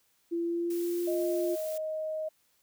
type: tone with pitch glide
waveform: sine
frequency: 338.9 to 349.2 Hz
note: E4 to F4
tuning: +48 to 0 cents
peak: -28 dBFS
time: 0.31-1.56 s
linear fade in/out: 20 ms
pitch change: +52 cents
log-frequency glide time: 0.42-1.02 s
type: noise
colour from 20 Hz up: blue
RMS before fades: -45 dBFS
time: 0.7-1.78 s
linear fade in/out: 5 ms
type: tone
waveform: sine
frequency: 626 Hz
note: D#5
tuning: 10 cents sharp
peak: -31 dBFS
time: 1.07-2.29 s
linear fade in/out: 10 ms
effects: white hiss -70 dBFS RMS until 2.62 s